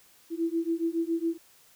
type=beating tone pair; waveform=sine; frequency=328.5 / 335.7 Hz; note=E4 / E4; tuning=-6 / +32 cents; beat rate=7.2 Hz; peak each=-29 dBFS; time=0.3-1.38 s; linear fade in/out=50 ms; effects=white hiss -59 dBFS RMS until 1.75 s